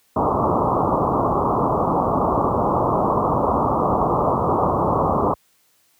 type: low-pass noise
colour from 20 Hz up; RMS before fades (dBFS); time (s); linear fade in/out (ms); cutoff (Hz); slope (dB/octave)
white; -19; 0.16-5.34; 5; 1200; 96
effects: white hiss -61 dBFS RMS until 5.99 s + high-pass 60 Hz 12 dB/octave